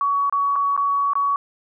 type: tone with dropouts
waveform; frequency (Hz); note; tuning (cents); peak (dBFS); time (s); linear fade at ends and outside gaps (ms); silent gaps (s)
sine; 1126; C#6; +27; -17; 0.01-1.36; 1; 0.297-0.325 / 0.557-0.561 / 0.765-0.776 / 1.134-1.154
effects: none